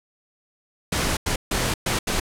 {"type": "noise bursts at uneven times", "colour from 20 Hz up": "pink", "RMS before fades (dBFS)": -23, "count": 5, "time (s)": [[0.92, 1.17], [1.26, 1.36], [1.51, 1.74], [1.86, 1.99], [2.07, 2.2]], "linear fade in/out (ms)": 5, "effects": ["low-pass 11000 Hz 12 dB/octave"]}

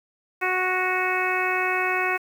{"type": "harmonic tone with a mistuned harmonic", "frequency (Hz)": 368.3, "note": "F#4", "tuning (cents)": -8, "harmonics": [1, 2, 3, 4, 5, 6, 7], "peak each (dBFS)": [-29, -29, -29, -29, -29, -29, -29], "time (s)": [0.41, 2.18], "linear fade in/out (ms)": 20, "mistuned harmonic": 5, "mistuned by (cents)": 17, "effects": ["8-bit"]}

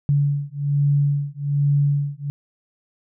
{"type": "beating tone pair", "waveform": "sine", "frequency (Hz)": [142.5, 143.7], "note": ["C#3", "D3"], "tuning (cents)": [48, -37], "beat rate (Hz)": 1.2, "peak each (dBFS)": [-20, -20], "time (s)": [0.09, 2.3], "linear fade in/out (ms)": 0, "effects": []}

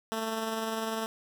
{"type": "tone with tremolo", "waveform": "10% pulse", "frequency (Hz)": 222.6, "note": "A3", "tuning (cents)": 20, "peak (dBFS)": -21, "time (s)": [0.12, 1.06], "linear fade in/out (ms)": 0, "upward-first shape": "triangle", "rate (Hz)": 20, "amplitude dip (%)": 35, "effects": []}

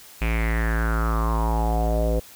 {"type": "tone with low-pass filter sweep", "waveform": "square", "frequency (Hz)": 56, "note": "A1", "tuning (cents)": 31, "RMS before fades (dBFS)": -22, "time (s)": [0.21, 2.2], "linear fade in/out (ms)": 10, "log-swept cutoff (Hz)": [2500, 530], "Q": 6.6, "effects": ["white hiss -46 dBFS RMS until 2.35 s"]}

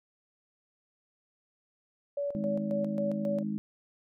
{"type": "tone with tremolo", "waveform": "sine", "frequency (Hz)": 570, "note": "C#5", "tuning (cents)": 48, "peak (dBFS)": -29, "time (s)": [2.17, 3.43], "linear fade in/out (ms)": 5, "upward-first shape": "square", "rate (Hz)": 3.7, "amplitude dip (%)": 65}
{"type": "harmonic tone", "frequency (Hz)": 51.91, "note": "G#1", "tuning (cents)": 0, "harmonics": [3, 4, 5, 6], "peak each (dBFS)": [-41, -31, -43, -40], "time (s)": [2.35, 3.58], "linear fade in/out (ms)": 0}
{"effects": []}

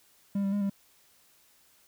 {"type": "tone with pitch steps", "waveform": "triangle", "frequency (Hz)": [199.7, 196.5, 204, 198.1], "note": ["G3", "G3", "G#3", "G3"], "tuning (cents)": [32, 4, -31, 18], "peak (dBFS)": -24, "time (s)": [0.35, 0.698], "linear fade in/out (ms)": 5, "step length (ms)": 87, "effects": ["white hiss -63 dBFS RMS until 1.87 s"]}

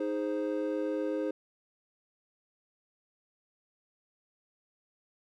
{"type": "chord", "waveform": "triangle", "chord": "Ab major", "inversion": "second", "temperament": "equal", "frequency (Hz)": [311.1, 415.3, 523.3], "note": ["Eb4", "Ab4", "C5"], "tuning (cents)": [0, 0, 0], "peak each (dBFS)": [-31, -34, -32], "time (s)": [0, 1.31], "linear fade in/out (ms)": 5, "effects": []}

